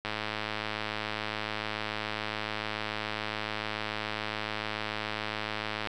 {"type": "click train", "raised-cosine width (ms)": 0.3, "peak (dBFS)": -16, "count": 624, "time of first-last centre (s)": [0.05, 5.872], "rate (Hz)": 107, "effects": []}